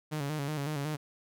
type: tone with vibrato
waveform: sawtooth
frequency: 146.83 Hz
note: D3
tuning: in tune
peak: -28 dBFS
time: 0.11-0.97 s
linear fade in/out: 20 ms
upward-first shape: square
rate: 5.4 Hz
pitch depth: 75 cents each way
effects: none